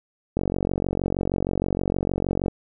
click train, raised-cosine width 2 ms, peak -10 dBFS, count 99, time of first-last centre 0.37-2.482 s, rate 46.4 Hz, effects none

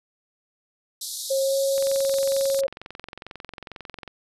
pink band-pass noise, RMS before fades -33 dBFS, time 1.01-2.61 s, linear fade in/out 5 ms, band 3600 to 13000 Hz, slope 96 dB/octave
sine tone with pitch glide, 539 to 545.9 Hz, C#5 to C#5, -49 to -27 cents, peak -20 dBFS, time 1.3-2.67 s, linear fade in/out 10 ms, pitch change +22 cents, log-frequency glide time 1.42-1.57 s
click train, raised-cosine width 0.3 ms, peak -21 dBFS, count 52, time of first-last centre 1.78-4.077 s, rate 22.2 Hz
effects none

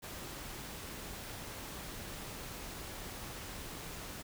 pink noise, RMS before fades -45 dBFS, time 0.02-4.23 s, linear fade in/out 20 ms, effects none

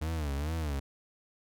40% pulse tone with vibrato, 75.4 Hz, D2, 46 cents sharp, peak -30 dBFS, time 0.01-0.8 s, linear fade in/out 10 ms, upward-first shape sine, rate 2.3 Hz, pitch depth 150 cents each way, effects none

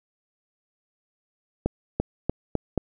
accelerating click train, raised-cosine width 2 ms, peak -9 dBFS, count 5, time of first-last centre 1.66-2.777 s, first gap 340 ms, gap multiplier 0.87, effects none

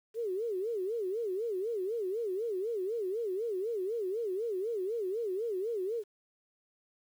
sine tone with vibrato, 415.3 Hz, G#4, in tune, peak -31 dBFS, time 0.14-6.04 s, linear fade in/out 50 ms, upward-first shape sine, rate 4 Hz, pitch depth 230 cents each way, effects 10-bit

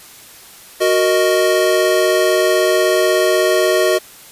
square chord, D# minor, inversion first, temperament equal, 370 / 466.2 / 622.3 Hz, F#4 / A#4 / D#5, 0 / 0 / 0 cents, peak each -16 / -20 / -16 dBFS, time 0.8-3.99 s, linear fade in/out 20 ms, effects white hiss -40 dBFS RMS until 4.31 s + resampled to 32000 Hz

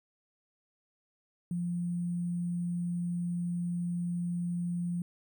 sine tone with sample-and-hold, 174.2 Hz, F3, 4 cents flat, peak -30 dBFS, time 1.51-5.02 s, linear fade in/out 2 ms, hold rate 8820 Hz, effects none

